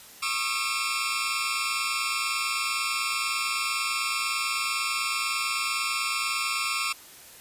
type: tone cluster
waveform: 20% pulse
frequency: 1099 / 1221 / 1333 / 2373 / 2686 Hz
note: C#6 / D#6 / E6 / D7 / E7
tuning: -15 / -33 / +19 / +17 / +32 cents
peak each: -28 dBFS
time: 0.22-6.93 s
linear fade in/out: 10 ms
effects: white hiss -48 dBFS RMS until 7.4 s + resampled to 32000 Hz